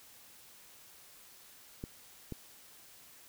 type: clicks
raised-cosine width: 3 ms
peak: -26 dBFS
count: 2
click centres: 1.839 / 2.323 s
effects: white hiss -57 dBFS RMS until 3.28 s